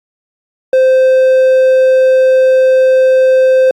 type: tone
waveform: triangle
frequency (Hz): 520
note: C5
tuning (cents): -11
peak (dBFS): -3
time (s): 0.73-3.71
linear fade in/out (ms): 2
effects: AAC 64 kbps